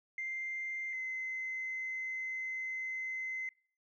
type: tone pair in turn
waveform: sine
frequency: 2093 / 2056 Hz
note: C7 / C7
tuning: 0 / -31 cents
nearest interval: unison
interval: 31 cents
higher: first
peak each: -35 / -35 dBFS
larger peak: neither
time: 0.18-0.93 / 0.93-3.49 s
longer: second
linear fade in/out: 2 ms
effects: noise-tail reverb RT60 0.5 s tail -25 dB re dry + tanh soft clip ceiling -31 dBFS